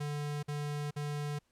square tone bursts, 146.83 Hz, D3, in tune, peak -35 dBFS, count 3, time 0-1.39 s, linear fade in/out 10 ms, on 430 ms, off 50 ms, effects pink hiss -75 dBFS RMS until 1.51 s + low-pass 11000 Hz 12 dB/octave

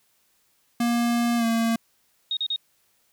square tone with pitch glide, 236.7 to 228.6 Hz, A#3 to A#3, +27 to -34 cents, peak -21 dBFS, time 0.8-1.76 s, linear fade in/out 5 ms, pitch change -61 cents, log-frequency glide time 1.37-1.45 s
sine tone bursts, 3729 Hz, A#7, in tune, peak -23 dBFS, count 3, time 2.31-2.561 s, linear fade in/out 2 ms, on 59 ms, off 37 ms
effects white hiss -66 dBFS RMS until 3.12 s

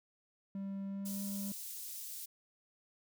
triangle tone with pitch glide, 196 to 199.77 Hz, G3 to G3, 0 to +33 cents, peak -36 dBFS, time 0.55-1.52 s, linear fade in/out 2 ms, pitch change +33 cents, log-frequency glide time 0.87-1.25 s
white high-pass noise, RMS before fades -45 dBFS, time 1.05-2.26 s, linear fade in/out 10 ms, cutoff 5500 Hz, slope 12 dB/octave
effects none

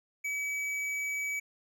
triangle tone with tanh clipping, 2283 Hz, D7, 50 cents flat, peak -33 dBFS, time 0.24-1.4 s, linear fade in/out 10 ms, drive 16 dB, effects none

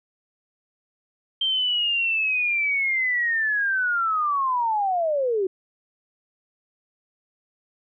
sine linear sweep, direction down, 3157 to 363 Hz, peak -20 dBFS, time 1.41-5.47 s, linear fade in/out 5 ms, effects none

